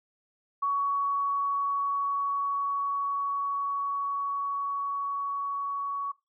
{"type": "tone with level ramp", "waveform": "sine", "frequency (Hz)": 1122, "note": "C#6", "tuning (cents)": 21, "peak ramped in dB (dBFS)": [-24, -29], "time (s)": [0.62, 6.12], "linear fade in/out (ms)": 10, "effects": ["noise-tail reverb RT60 0.2 s tail -18 dB re dry"]}